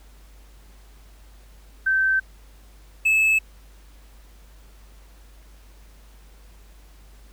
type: tone pair in turn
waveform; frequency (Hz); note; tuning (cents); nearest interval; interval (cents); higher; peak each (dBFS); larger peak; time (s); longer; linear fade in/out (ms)
sine / triangle; 1549 / 2605; G6 / E7; -21 / -21; major sixth; 900; second; -17 / -14; second; 1.86-2.2 / 3.05-3.39; neither; 10
effects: added 50 Hz sine -46 dBFS peak until 7.32 s + pink hiss -56 dBFS RMS until 7.32 s